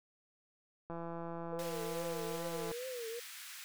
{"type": "click train", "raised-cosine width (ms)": 1, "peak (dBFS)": -30, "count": 306, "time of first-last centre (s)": [0.9, 2.715], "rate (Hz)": 168}
{"type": "tone with vibrato", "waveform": "sine", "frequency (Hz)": 482.5, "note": "B4", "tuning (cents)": -40, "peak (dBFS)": -40, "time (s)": [1.52, 3.2], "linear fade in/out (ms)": 10, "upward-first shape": "triangle", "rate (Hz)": 2.4, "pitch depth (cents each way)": 150}
{"type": "high-pass noise", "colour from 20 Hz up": "pink", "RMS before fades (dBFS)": -49, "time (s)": [1.59, 3.64], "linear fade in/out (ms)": 0, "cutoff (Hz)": 1500, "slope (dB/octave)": 24}
{"effects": []}